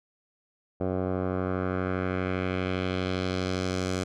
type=tone with low-pass filter sweep; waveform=10% pulse; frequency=92.5 Hz; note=F#2; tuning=in tune; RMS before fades=-29 dBFS; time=0.8-4.04 s; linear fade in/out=10 ms; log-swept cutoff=730 to 7400 Hz; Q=1.5; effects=none